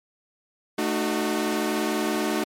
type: chord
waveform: sawtooth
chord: D# diminished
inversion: second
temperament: equal with one note detuned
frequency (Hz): 220 / 304.2 / 370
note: A3 / D#4 / F#4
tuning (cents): 0 / -39 / 0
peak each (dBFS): -24 / -23 / -24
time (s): 0.78-2.44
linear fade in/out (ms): 5
effects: MP3 64 kbps